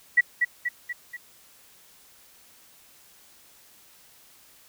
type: tone with echo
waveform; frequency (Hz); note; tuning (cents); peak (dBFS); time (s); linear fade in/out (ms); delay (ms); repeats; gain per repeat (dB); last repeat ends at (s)
sine; 1942; B6; -30; -13; 0.17-0.21; 10; 240; 4; -5; 1.17
effects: white hiss -55 dBFS RMS until 4.68 s